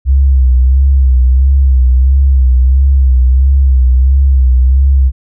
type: tone with vibrato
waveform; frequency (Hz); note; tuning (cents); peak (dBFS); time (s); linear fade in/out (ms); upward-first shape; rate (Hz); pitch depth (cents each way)
sine; 65.41; C2; 0; -4; 0.05-5.12; 50; sine; 1.5; 72
effects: none